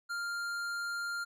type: tone with tanh clipping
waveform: triangle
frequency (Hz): 1398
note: F6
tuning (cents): +1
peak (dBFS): -36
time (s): 0.09-1.25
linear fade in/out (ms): 20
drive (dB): 18
effects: none